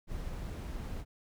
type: noise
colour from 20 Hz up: brown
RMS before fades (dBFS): -39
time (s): 0.07-1.05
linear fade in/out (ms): 50
effects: none